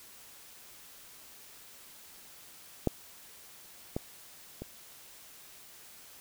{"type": "clicks", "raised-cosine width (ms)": 2, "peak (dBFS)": [-12, -18, -25], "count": 3, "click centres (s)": [2.873, 3.965, 4.62], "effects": ["white hiss -53 dBFS RMS until 6.2 s"]}